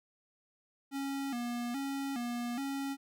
square tone with vibrato, 257 Hz, C4, 31 cents flat, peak -35 dBFS, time 0.91-2.97 s, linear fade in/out 50 ms, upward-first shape square, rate 1.2 Hz, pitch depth 120 cents each way, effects none

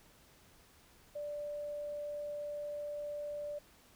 sine tone, 587.3 Hz, D5, in tune, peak -38 dBFS, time 1.15-3.59 s, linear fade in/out 10 ms, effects pink hiss -63 dBFS RMS until 3.95 s

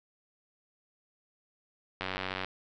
click train, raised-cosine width 0.3 ms, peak -17 dBFS, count 42, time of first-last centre 2.01-2.446 s, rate 94 Hz, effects low-pass 5000 Hz 12 dB/octave

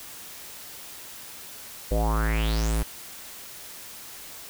square tone with low-pass filter sweep, 55 Hz, A1, in tune, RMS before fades -24 dBFS, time 1.91-2.83 s, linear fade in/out 5 ms, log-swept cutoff 510 to 12000 Hz, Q 6.2, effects white hiss -42 dBFS RMS until 4.49 s

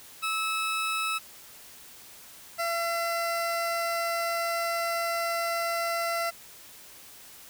20% pulse tone pair in turn, 1300 / 676.8 Hz, E6 / E5, -24 / +45 cents, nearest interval major seventh, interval 1131 cents, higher first, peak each -22 dBFS, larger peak neither, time 0.22-1.19 / 2.58-6.31 s, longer second, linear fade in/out 20 ms, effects white hiss -49 dBFS RMS until 7.49 s

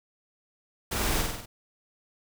pink noise with echo, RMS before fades -30 dBFS, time 0.91-1.22 s, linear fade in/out 10 ms, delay 48 ms, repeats 5, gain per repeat -3 dB, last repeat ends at 1.46 s, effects none

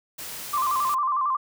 white noise, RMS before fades -36 dBFS, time 0.18-0.95 s, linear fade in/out 10 ms
sine tone with vibrato, 1108.7 Hz, C#6, in tune, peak -21 dBFS, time 0.53-1.37 s, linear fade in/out 10 ms, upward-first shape square, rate 11 Hz, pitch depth 97 cents each way
effects none

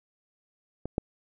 clicks, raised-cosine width 2 ms, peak -20 / -12 dBFS, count 2, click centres 0.856 / 0.981 s, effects none

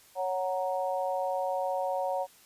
sine chord, F# major, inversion second, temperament equal, 554.4 / 740 / 932.3 Hz, C#5 / F#5 / A#5, 0 / 0 / 0 cents, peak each -31 / -32 / -35 dBFS, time 0.15-2.27 s, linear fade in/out 50 ms, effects white hiss -58 dBFS RMS until 2.45 s + resampled to 32000 Hz

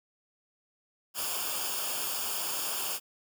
white noise with comb filter, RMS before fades -33 dBFS, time 1.14-3 s, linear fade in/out 50 ms, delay 0.5 ms, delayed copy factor -0.75, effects none

